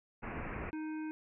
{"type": "low-pass noise", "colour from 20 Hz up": "pink", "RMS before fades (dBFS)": -41, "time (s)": [0.22, 0.71], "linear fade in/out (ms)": 20, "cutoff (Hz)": 2600, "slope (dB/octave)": 96}
{"type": "harmonic tone", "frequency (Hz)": 311.1, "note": "D#4", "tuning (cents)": 0, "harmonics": [1, 3, 5, 7, 8], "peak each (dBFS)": [-37, -51, -52, -60, -57], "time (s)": [0.73, 1.11], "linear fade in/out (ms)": 0}
{"effects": []}